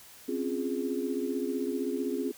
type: chord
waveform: sine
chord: Db major seventh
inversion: third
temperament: equal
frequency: 261.6 / 277.2 / 349.2 / 415.3 Hz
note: C4 / Db4 / F4 / Ab4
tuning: 0 / 0 / 0 / 0 cents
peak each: -33 / -36 / -35 / -34 dBFS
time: 0.28-2.32 s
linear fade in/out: 10 ms
effects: white hiss -52 dBFS RMS until 2.37 s